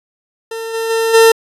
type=tone with level steps; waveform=40% pulse; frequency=452.3 Hz; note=A4; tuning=48 cents sharp; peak=-21 / -16 / -12 / -4 dBFS; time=0.51-1.32 s; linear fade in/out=5 ms; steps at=0.73 / 0.89 / 1.13 s; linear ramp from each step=20 ms; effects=resampled to 32000 Hz